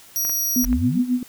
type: tone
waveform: 20% pulse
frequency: 5750 Hz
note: F8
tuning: 50 cents sharp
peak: -15 dBFS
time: 0.16-0.65 s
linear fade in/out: 0 ms
type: clicks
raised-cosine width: 0.5 ms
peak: -20 dBFS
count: 4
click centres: 0.25 / 0.296 / 0.644 / 0.729 s
type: tone with tremolo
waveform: sine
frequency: 249 Hz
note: B3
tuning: 14 cents sharp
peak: -15 dBFS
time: 0.56-1.23 s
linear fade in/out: 2 ms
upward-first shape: sine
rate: 7.4 Hz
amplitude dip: 80%
type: exponential sweep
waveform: sine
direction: up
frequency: 34.66 to 260.5 Hz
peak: -21 dBFS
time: 0.62-1.03 s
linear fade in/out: 50 ms
effects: white hiss -47 dBFS RMS until 1.28 s